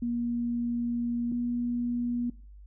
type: tone pair in turn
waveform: sine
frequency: 237.7 / 240.7 Hz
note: A#3 / B3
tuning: +34 / -44 cents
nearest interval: unison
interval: 22 cents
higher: second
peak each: -27 dBFS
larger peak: neither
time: 0.02-1.32 / 1.32-2.3 s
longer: first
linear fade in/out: 5 ms
effects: noise-tail reverb RT60 0.5 s tail -22 dB re dry + added 50 Hz sine -46 dBFS peak until 2.66 s